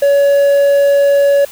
triangle tone, 564 Hz, C#5, 30 cents sharp, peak -5 dBFS, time 0.02-1.45 s, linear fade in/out 5 ms, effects white hiss -35 dBFS RMS until 1.51 s

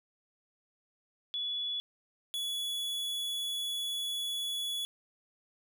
sine / 45% pulse tone pair in turn, 3416 / 3398 Hz, G#7 / G#7, +48 / +39 cents, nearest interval unison, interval 9 cents, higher first, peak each -32 / -33 dBFS, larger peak first, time 1.34-1.8 / 2.34-4.85 s, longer second, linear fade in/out 0 ms, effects none

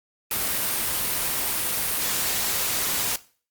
white noise, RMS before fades -25 dBFS, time 0.31-3.16 s, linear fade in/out 2 ms, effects noise-tail reverb RT60 0.4 s tail -18 dB re dry + Opus 32 kbps

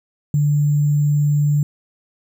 sine tone with sample-and-hold, 146.83 Hz, D3, in tune, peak -13 dBFS, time 0.34-1.63 s, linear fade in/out 2 ms, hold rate 7350 Hz, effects none

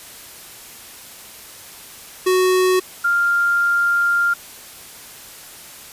square / sine tone pair in turn, 370 / 1396.9 Hz, F#4 / F6, 0 / 0 cents, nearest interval octave + major seventh, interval 2300 cents, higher second, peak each -14 dBFS, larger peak neither, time 2.26-2.8 / 3.04-4.34 s, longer second, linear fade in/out 10 ms, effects white hiss -39 dBFS RMS until 5.92 s + resampled to 32000 Hz

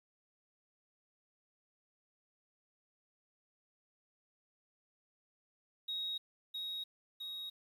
triangle tone with echo, 3778 Hz, A#7, 22 cents sharp, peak -33 dBFS, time 5.88-6.18 s, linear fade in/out 10 ms, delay 660 ms, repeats 2, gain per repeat -3 dB, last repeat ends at 7.5 s, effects tanh soft clip ceiling -34 dBFS + 11-bit

